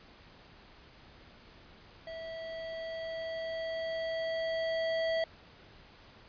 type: tone with level ramp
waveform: square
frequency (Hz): 653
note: E5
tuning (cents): -17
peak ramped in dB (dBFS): -41 to -29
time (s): 2.07-5.24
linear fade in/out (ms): 2
effects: pink hiss -56 dBFS RMS until 6.28 s + resampled to 11025 Hz